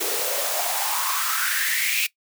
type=noise with high-pass filter sweep; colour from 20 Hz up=white; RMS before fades=-24 dBFS; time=0-2.07 s; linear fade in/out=10 ms; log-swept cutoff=390 to 2600 Hz; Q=5.7; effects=noise-tail reverb RT60 0.1 s tail -19 dB re dry